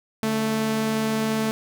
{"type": "tone pair together", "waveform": "sawtooth", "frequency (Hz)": [142.9, 220.1], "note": ["D3", "A3"], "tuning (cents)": [-47, 1], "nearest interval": "perfect fifth", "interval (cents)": 748, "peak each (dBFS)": [-29, -18], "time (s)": [0.23, 1.51], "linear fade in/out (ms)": 0, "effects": []}